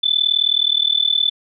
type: tone with amplitude modulation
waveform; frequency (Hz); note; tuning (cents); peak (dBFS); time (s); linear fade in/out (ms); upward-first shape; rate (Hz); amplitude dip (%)
sine; 3508; A7; -6; -10; 0.03-1.3; 10; sine; 39.2; 95
effects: none